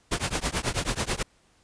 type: noise with tremolo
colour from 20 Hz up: pink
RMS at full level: -24 dBFS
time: 0.11-1.23 s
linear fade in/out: 10 ms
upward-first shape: triangle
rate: 9.2 Hz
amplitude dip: 100%
effects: pink hiss -63 dBFS RMS until 1.63 s + resampled to 22050 Hz